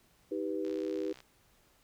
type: chord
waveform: sine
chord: Eb augmented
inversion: none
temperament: equal with one note detuned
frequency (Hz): 315.7 / 392 / 493.9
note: Eb4 / G4 / B4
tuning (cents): +25 / 0 / 0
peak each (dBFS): -36 / -36 / -38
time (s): 0.31-1.13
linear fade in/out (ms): 10
type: click train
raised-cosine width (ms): 0.2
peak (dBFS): -34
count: 37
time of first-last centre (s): 0.65-1.204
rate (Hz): 65
effects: pink hiss -67 dBFS RMS until 1.83 s